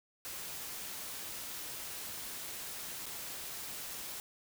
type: noise with dropouts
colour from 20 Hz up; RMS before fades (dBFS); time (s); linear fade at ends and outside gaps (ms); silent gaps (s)
white; -43; 0.25-4.2; 0; 3.057-3.064
effects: none